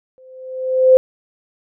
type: tone with exponential growth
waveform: sine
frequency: 517 Hz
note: C5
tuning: 21 cents flat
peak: -3 dBFS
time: 0.18-0.97 s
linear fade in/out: 0 ms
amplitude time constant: 170 ms
effects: none